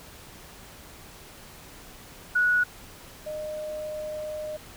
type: tone pair in turn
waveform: sine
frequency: 1465 / 612.2 Hz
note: F#6 / D#5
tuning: -18 / -28 cents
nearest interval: octave + minor third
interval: 1510 cents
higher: first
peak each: -19 / -31 dBFS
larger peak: first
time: 2.35-2.64 / 3.26-4.57 s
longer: second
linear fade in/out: 10 ms
effects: pink hiss -47 dBFS RMS until 4.76 s